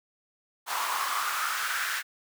pink noise with high-pass filter sweep, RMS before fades -30 dBFS, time 0.66-2.03 s, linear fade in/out 50 ms, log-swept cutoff 970 to 1600 Hz, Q 4.5, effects none

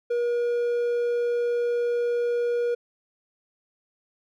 triangle tone, 478.3 Hz, A#4, 44 cents sharp, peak -20 dBFS, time 0.1-2.75 s, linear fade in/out 10 ms, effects none

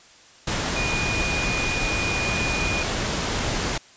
sine tone in noise, 2452 Hz, D#7, 26 cents flat, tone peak -26 dBFS, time 0.76-2.83 s, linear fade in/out 5 ms, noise pink, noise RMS -25 dBFS, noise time 0.47-3.78 s, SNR -4 dB, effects white hiss -50 dBFS RMS until 3.96 s + resampled to 16000 Hz

